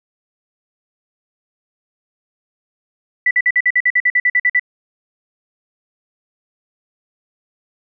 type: tone bursts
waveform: sine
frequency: 1975.5 Hz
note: B6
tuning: in tune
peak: -10 dBFS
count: 14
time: 3.26-4.596 s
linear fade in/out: 5 ms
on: 49 ms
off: 50 ms
effects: none